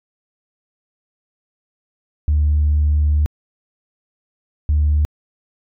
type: tone pair in turn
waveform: sine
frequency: 74.6 / 74.6 Hz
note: D2 / D2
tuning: +28 / +28 cents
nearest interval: unison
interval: 0 cents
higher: neither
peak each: -11 dBFS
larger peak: neither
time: 2.28-3.26 / 4.69-5.05 s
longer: first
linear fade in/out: 0 ms
effects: tanh soft clip ceiling -9 dBFS